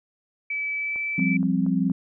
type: tone with pitch glide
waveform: sine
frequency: 2300 to 2317 Hz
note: D7 to D7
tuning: -37 to -24 cents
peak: -25 dBFS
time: 0.5-1.37 s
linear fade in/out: 5 ms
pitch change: +13 cents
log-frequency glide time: 0.77-0.96 s
type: click train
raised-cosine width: 1 ms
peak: -30 dBFS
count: 5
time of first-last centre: 0.96-1.899 s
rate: 4.26 Hz
type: chord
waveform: sine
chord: F suspended second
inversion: none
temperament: just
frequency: 174.61 / 196.44 / 261.9 Hz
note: F3 / G3 / C4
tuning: 0 / +4 / +2 cents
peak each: -24 dBFS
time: 1.18-1.92 s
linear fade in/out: 5 ms
effects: none